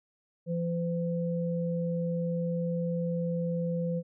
sine tone pair together, 170 / 509.4 Hz, F3 / C5, -46 / -46 cents, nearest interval octave + perfect fifth, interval 1900 cents, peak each -29 / -33 dBFS, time 0.46-4.03 s, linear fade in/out 50 ms, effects none

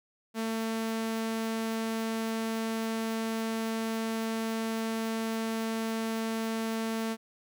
sawtooth tone, 224.1 Hz, A3, 32 cents sharp, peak -26 dBFS, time 0.34-7.17 s, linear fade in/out 50 ms, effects none

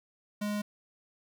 square tone, 207.7 Hz, G#3, in tune, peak -31 dBFS, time 0.41-0.62 s, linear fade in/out 10 ms, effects 10-bit

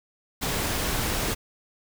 pink noise, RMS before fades -27 dBFS, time 0.41-1.35 s, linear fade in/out 20 ms, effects none

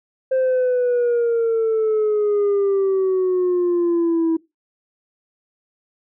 sine exponential sweep, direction down, 525 to 324.2 Hz, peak -13 dBFS, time 0.31-4.37 s, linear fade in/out 10 ms, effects noise-tail reverb RT60 0.2 s tail -21 dB re dry + tanh soft clip ceiling -14 dBFS

